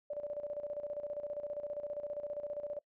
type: tone with tremolo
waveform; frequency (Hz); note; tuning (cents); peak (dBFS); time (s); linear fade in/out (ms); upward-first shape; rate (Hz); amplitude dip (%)
sine; 585; D5; -7; -35; 0.1-2.79; 5; square; 15; 65
effects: noise-tail reverb RT60 0.1 s tail -22 dB re dry